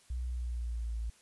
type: tone with pitch glide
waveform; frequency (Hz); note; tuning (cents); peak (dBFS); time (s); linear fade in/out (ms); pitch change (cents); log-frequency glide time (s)
sine; 61.74 to 56.29; B1 to A1; 0 to +40; -33; 0.1-1.1; 5; -160; 0.28-0.98
effects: white hiss -63 dBFS RMS until 1.21 s + resampled to 24000 Hz